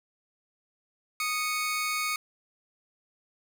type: tone pair together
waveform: sawtooth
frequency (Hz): 1242.2 / 2217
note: D#6 / C#7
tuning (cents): -3 / 0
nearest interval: minor seventh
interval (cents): 1003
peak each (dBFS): -27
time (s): 1.2-2.16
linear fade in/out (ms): 2
effects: none